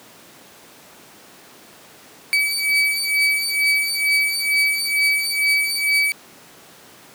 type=beating tone pair; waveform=35% pulse; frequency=2285 / 2287.2 Hz; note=D7 / D7; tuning=-48 / -46 cents; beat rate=2.2 Hz; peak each=-18 dBFS; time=2.33-6.12 s; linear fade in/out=0 ms; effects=pink hiss -45 dBFS RMS until 7.14 s + high-pass 200 Hz 12 dB/octave